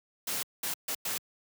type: noise bursts at uneven times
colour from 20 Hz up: white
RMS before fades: -33 dBFS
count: 4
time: 0.27-0.43 / 0.63-0.74 / 0.88-0.95 / 1.05-1.18 s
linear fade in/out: 5 ms
effects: high-pass 100 Hz 12 dB/octave